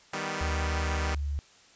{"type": "chord", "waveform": "5% pulse", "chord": "Eb augmented", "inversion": "none", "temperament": "equal", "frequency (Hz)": [155.56, 196, 246.9], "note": ["Eb3", "G3", "B3"], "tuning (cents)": [0, 0, 0], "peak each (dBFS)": [-24, -23, -26], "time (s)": [0.13, 1.15], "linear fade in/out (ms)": 5}
{"type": "tone with pitch glide", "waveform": "sine", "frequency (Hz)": [74.3, 71.81], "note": ["D2", "D2"], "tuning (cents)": [21, -38], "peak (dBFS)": -28, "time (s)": [0.41, 1.39], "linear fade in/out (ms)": 0, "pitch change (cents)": -59, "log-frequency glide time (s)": [0.82, 1.23]}
{"effects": ["white hiss -57 dBFS RMS until 1.75 s", "resampled to 16000 Hz"]}